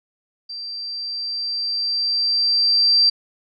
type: tone with level ramp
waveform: sine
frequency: 4699 Hz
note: D8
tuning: in tune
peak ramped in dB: -29 to -11 dBFS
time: 0.49-3.1 s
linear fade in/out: 10 ms
effects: none